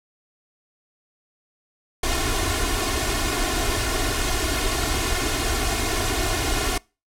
pink noise with comb filter, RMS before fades -23 dBFS, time 2.03-6.78 s, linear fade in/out 5 ms, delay 2.8 ms, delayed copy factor +1, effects noise-tail reverb RT60 0.3 s tail -25 dB re dry + low-pass 11000 Hz 12 dB/octave

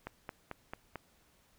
click train, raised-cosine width 0.5 ms, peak -25 dBFS, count 5, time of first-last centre 0.07-0.957 s, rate 4.51 Hz, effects pink hiss -68 dBFS RMS until 1.58 s

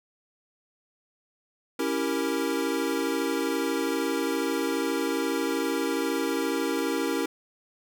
square chord, C# diminished seventh, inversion none, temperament equal, 277.2 / 329.6 / 392 / 466.2 Hz, C#4 / E4 / G4 / Bb4, 0 / 0 / 0 / 0 cents, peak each -31 / -31 / -33 / -32 dBFS, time 1.79-7.26 s, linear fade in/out 5 ms, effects none

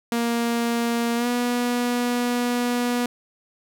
sawtooth tone with pitch glide, 234.5 to 243.1 Hz, A#3 to B3, +11 to -27 cents, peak -17 dBFS, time 0.12-3.06 s, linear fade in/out 2 ms, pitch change +62 cents, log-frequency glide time 1.16-1.27 s, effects none

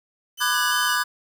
sawtooth tone with vibrato, 2992 Hz, F#7, 19 cents sharp, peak -24 dBFS, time 0.37-0.98 s, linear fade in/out 50 ms, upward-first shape square, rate 2.9 Hz, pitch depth 26 cents each way
square chord, G# half-diminished seventh, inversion first, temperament just, 996.7 / 1196.1 / 1495.1 / 1661.2 Hz, B5 / D6 / F#6 / G#6, +16 / +31 / +18 / 0 cents, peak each -29 / -27 / -26 / -26 dBFS, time 0.4-1.04 s, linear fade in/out 20 ms
effects 8-bit

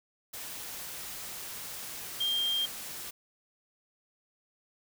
sine tone in noise, 3197 Hz, G7, 33 cents sharp, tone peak -27 dBFS, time 2.2-2.66 s, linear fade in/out 10 ms, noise white, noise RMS -41 dBFS, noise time 0.33-3.11 s, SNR +11 dB, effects none

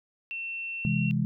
sine tone with pitch glide, 2700 to 2728 Hz, E7 to F7, +41 to -41 cents, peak -32 dBFS, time 0.31-1.11 s, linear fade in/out 0 ms, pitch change +18 cents, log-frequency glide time 0.82-0.89 s
sine chord, C augmented, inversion none, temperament equal with one note detuned, 130.36 / 164.81 / 207.7 Hz, C3 / E3 / G#3, -6 / 0 / 0 cents, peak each -28 dBFS, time 0.85-1.25 s, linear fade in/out 0 ms
effects none

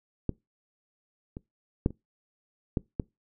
clicks, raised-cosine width 3 ms, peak -14 / -25 / -10 / -29 / -13 / -15 dBFS, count 6, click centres 0.293 / 1.369 / 1.861 / 1.906 / 2.772 / 2.998 s, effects noise-tail reverb RT60 0.2 s tail -23 dB re dry

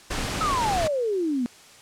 pink noise, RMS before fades -28 dBFS, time 0.1-0.88 s, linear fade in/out 10 ms
sine exponential sweep, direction down, 1318.5 to 233.1 Hz, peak -22 dBFS, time 0.41-1.46 s, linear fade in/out 0 ms
effects white hiss -49 dBFS RMS until 1.81 s + low-pass 8000 Hz 12 dB/octave

